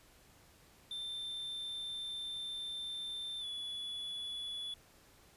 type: tone with pitch glide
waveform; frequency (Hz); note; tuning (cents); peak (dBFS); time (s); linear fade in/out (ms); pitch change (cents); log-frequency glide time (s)
triangle; 3566 to 3421; A7 to A7; +22 to -49; -38; 0.91-4.74; 2; -71; 3.4-3.45
effects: pink hiss -63 dBFS RMS until 5.36 s + resampled to 32000 Hz